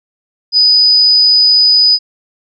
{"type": "tone", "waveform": "sine", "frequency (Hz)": 4978, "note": "D#8", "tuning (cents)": 0, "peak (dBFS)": -5, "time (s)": [0.52, 1.99], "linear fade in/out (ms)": 50, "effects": []}